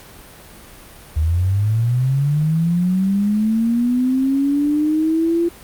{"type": "linear sweep", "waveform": "sine", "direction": "up", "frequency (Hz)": [74.4, 343.8], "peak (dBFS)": -14, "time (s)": [1.16, 5.49], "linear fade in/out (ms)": 10, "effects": ["pink hiss -41 dBFS RMS until 5.63 s", "Opus 48 kbps"]}